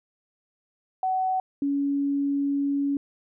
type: tone pair in turn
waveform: sine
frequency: 751 / 281.3 Hz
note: F#5 / C#4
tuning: +26 / +26 cents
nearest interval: octave + perfect fourth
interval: 1700 cents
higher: first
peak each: -22 dBFS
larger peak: neither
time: 1.03-1.4 / 1.62-2.97 s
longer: second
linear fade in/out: 2 ms
effects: none